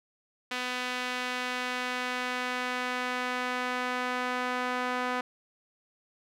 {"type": "tone with band-pass filter sweep", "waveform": "sawtooth", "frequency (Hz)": 250, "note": "B3", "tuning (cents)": 21, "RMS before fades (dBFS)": -32, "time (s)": [0.51, 5.21], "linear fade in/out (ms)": 5, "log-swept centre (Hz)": [2500, 1300], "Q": 1, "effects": []}